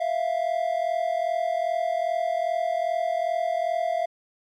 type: tone pair together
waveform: triangle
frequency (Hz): 656.5 / 699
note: E5 / F5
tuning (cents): -7 / +1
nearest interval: minor second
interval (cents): 108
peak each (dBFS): -24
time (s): 0-4.06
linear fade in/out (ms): 10
effects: none